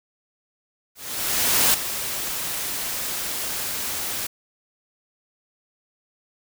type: noise with ADSR envelope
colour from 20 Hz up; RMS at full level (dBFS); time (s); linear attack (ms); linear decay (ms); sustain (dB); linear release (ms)
white; -17; 0.95-4.27; 790; 5; -11; 6
effects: none